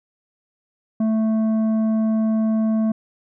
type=tone with tanh clipping; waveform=triangle; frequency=220 Hz; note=A3; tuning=in tune; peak=-18 dBFS; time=1-2.92 s; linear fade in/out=5 ms; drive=12 dB; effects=none